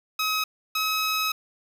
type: tone pair in turn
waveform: 15% pulse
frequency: 1272 / 1278 Hz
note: D#6 / D#6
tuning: +38 / +46 cents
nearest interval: unison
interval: 8 cents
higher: second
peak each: -17 dBFS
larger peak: neither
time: 0.19-0.44 / 0.75-1.32 s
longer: second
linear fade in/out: 5 ms
effects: 8-bit